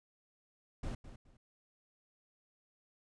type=noise with echo; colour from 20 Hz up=brown; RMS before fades=-39 dBFS; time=0.83-0.95 s; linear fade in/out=5 ms; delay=210 ms; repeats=2; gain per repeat=-12 dB; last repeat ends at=1.37 s; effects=resampled to 22050 Hz